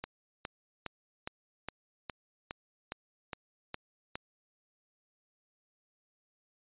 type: click train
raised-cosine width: 0.3 ms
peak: -21 dBFS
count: 11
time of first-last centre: 0.04-4.155 s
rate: 2.43 Hz
effects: resampled to 8000 Hz

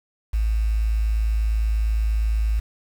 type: tone with quantisation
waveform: sine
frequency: 54.3 Hz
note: A1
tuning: 22 cents flat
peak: -18 dBFS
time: 0.33-2.6 s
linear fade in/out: 10 ms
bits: 7
effects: none

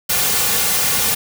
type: noise with comb filter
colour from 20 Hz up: white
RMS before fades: -17 dBFS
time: 0.09-1.15 s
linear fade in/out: 10 ms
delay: 3.1 ms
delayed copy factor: -0.65
effects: none

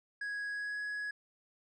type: tone with pitch glide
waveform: triangle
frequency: 1661 to 1676.4 Hz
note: G#6 to G#6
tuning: 0 to +16 cents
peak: -34 dBFS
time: 0.21-1.11 s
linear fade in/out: 5 ms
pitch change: +16 cents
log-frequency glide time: 0.5-0.8 s
effects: resampled to 22050 Hz

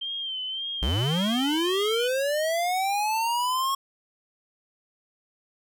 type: tone with vibrato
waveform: sine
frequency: 3136 Hz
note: G7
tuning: in tune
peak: -29 dBFS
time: 0.01-2.08 s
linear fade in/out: 10 ms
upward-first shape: sine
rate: 1.8 Hz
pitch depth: 63 cents each way
type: linear sweep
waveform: square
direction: up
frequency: 52 to 1097 Hz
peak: -24 dBFS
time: 0.82-3.75 s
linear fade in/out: 5 ms
effects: none

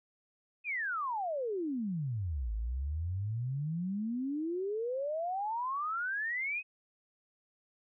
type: exponential two-way sweep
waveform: sine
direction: down then up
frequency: 2566 to 51.91 to 2566 Hz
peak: -32 dBFS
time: 0.64-6.63 s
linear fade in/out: 50 ms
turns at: 2.53 s
effects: none

